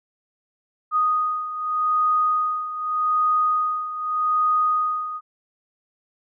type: beating tone pair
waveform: sine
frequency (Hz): 1242 / 1242.83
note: D#6 / D#6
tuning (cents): -3 / -2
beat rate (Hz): 0.83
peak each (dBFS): -20 / -25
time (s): 0.91-5.21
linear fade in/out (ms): 50
effects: none